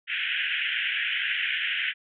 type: band-pass noise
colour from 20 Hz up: white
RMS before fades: -28 dBFS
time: 0.07-1.94 s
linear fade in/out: 50 ms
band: 1500 to 3200 Hz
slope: 96 dB/octave
effects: none